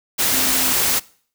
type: tone in noise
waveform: sine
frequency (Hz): 261.6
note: C4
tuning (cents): 0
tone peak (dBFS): -29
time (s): 0.32-0.74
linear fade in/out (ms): 20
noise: white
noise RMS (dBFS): -18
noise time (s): 0.18-1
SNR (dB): -14
effects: noise-tail reverb RT60 0.5 s tail -22 dB re dry